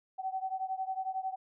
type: beating tone pair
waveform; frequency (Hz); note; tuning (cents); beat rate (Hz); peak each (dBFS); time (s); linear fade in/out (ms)
sine; 756 / 767; F#5 / G5; +37 / -38; 11; -35 / -37; 0.18-1.36; 20
effects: none